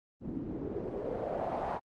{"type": "noise with low-pass filter sweep", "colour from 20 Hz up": "white", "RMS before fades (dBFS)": -36, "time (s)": [0.2, 1.8], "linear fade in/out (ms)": 50, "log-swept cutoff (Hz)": [250, 890], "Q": 3.1, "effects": ["Opus 24 kbps"]}